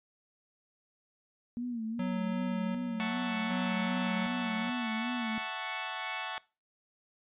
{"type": "tone with vibrato", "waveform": "sine", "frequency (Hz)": 233.1, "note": "A#3", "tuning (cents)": 0, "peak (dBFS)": -33, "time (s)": [1.57, 5.38], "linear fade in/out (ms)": 0, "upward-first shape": "sine", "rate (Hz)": 2.6, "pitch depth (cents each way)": 100}
{"type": "tone with tremolo", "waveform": "square", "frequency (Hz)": 185, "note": "F#3", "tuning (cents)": 0, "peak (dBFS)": -33, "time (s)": [1.99, 4.7], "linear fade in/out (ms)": 5, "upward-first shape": "square", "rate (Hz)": 0.66, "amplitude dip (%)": 50}
{"type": "chord", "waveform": "15% pulse", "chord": "F# minor seventh", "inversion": "third", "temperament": "equal", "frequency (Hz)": [659.3, 740, 880, 1108.7], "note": ["E5", "F#5", "A5", "C#6"], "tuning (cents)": [0, 0, 0, 0], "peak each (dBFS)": [-38, -34, -33, -33], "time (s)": [3, 6.38], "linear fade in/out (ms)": 0}
{"effects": ["noise-tail reverb RT60 0.3 s tail -22 dB re dry", "resampled to 8000 Hz"]}